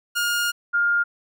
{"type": "tone pair in turn", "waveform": ["sawtooth", "sine"], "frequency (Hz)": [1419, 1410], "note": ["F6", "F6"], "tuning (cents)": [27, 16], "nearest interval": "unison", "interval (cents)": 11, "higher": "first", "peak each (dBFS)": -17, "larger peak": "neither", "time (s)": [[0.15, 0.52], [0.73, 1.04]], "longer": "first", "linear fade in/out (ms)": 20, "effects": []}